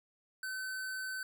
square tone, 1525 Hz, G6, 48 cents flat, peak -38 dBFS, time 0.43-1.23 s, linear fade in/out 2 ms, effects none

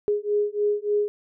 sine beating tone pair, 413.1 / 416.5 Hz, G#4 / G#4, -9 / +5 cents, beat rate 3.4 Hz, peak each -24 dBFS, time 0.08-1.08 s, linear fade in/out 0 ms, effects none

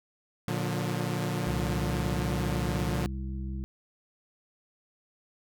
sawtooth chord, Bb major, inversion none, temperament equal with one note detuned, 116.54 / 146.83 / 179.01 Hz, Bb2 / D3 / F3, 0 / 0 / +43 cents, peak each -29 dBFS, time 0.48-3.06 s, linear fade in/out 0 ms
harmonic tone, 65.41 Hz, C2, in tune, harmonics 1 / 2 / 3 / 5, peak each -33 / -41 / -39 / -46 dBFS, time 1.47-3.64 s, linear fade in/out 0 ms
effects none

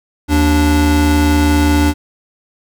square tone pair together, 77.4 / 292.2 Hz, D#2 / D4, -9 / -9 cents, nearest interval octave + major seventh, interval 2300 cents, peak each -13 dBFS, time 0.28-1.94 s, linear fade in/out 50 ms, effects none

